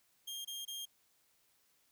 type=tone bursts; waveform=sawtooth; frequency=3216 Hz; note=G7; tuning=44 cents sharp; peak=-38 dBFS; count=3; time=0.27-0.856 s; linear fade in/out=10 ms; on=180 ms; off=23 ms; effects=white hiss -73 dBFS RMS until 1.91 s